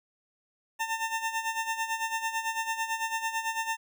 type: tone with tremolo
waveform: 20% pulse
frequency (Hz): 900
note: A5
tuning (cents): +39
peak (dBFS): -22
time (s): 0.79-3.77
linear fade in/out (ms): 20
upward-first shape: sine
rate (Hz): 9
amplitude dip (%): 70
effects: none